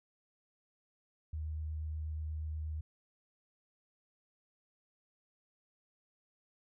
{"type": "tone with vibrato", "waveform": "sine", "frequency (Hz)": 77.6, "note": "D#2", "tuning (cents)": -4, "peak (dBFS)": -36, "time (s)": [1.33, 2.81], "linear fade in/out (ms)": 5, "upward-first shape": "sine", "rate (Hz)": 8.3, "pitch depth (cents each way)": 9, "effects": []}